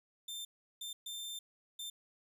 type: tone bursts at uneven times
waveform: sawtooth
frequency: 3581 Hz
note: A7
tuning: 30 cents sharp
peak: -38 dBFS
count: 4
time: 0.28-0.45 / 0.81-0.93 / 1.06-1.39 / 1.79-1.9 s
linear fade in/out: 5 ms
effects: none